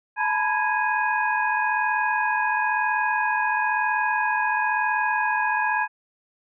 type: tone cluster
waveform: sine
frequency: 861 / 956 / 997 / 1652 / 2493 Hz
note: A5 / A#5 / B5 / G#6 / D#7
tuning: -38 / +43 / +16 / -10 / +3 cents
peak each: -25 / -30 / -29 / -24 / -31 dBFS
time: 0.16-5.88 s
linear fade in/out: 50 ms
effects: none